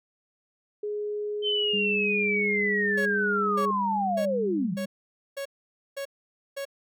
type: tone with pitch glide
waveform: sine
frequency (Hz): 417.2 to 414.3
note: G#4 to G#4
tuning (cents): +8 to -4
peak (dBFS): -28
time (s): 0.83-3.71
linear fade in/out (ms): 5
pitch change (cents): -12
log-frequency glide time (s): 2.13-3.21
type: linear sweep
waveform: sine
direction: down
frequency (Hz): 3106 to 139.5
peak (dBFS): -24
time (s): 1.42-4.76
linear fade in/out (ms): 50
type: tone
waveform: sine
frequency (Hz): 199.1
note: G3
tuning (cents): +27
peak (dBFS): -30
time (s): 1.73-4.86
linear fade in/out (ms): 10
type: tone bursts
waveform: 45% pulse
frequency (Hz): 554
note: C#5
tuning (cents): -1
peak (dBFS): -31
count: 7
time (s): 2.97-6.653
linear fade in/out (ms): 10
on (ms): 89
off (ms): 510
effects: none